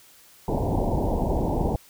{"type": "low-pass noise", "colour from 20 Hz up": "pink", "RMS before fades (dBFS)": -24, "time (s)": [0.48, 1.76], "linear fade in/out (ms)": 2, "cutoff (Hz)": 940, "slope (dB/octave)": 96, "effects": ["white hiss -53 dBFS RMS until 1.89 s"]}